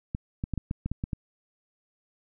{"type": "clicks", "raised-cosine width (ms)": 5, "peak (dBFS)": -17, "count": 9, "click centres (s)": [0.149, 0.439, 0.537, 0.577, 0.711, 0.86, 0.916, 1.039, 1.132], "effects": []}